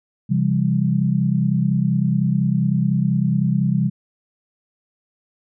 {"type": "tone cluster", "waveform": "sine", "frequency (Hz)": [133.6, 169.4, 199.4], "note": ["C3", "E3", "G3"], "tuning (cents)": [36, 48, 30], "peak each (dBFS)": -20, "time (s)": [0.29, 3.9], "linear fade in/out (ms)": 20, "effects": []}